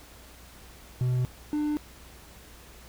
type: tone pair in turn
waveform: triangle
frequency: 125.6 / 298.7 Hz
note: B2 / D4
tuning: +30 / +29 cents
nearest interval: octave + minor third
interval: 1499 cents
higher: second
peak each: -21 / -23 dBFS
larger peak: first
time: 1.01-1.25 / 1.53-1.77 s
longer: neither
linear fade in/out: 0 ms
effects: added 60 Hz sine -52 dBFS peak until 2.88 s + pink hiss -51 dBFS RMS until 2.88 s